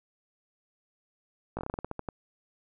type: slowing click train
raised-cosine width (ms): 1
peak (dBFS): -20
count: 12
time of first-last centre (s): 1.57-2.088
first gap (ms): 18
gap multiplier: 1.18
effects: none